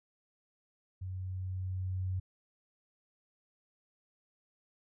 sine tone with level ramp, 93 Hz, F#2, 9 cents sharp, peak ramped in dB -37 to -31 dBFS, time 1.01-2.2 s, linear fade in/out 10 ms, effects none

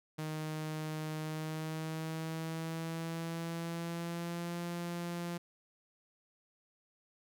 sawtooth tone with pitch glide, 155.56 to 172.6 Hz, D#3 to F3, 0 to -20 cents, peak -33 dBFS, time 0.18-5.38 s, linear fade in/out 10 ms, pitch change +180 cents, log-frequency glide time 1.19-4.6 s, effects none

